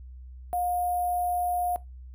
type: tone with sample-and-hold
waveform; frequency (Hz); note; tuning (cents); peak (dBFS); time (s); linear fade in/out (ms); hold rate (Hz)
sine; 713; F5; +36; -25; 0.53-1.76; 0; 11025
effects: noise-tail reverb RT60 0.2 s tail -19 dB re dry + added 63 Hz sine -41 dBFS peak until 2.14 s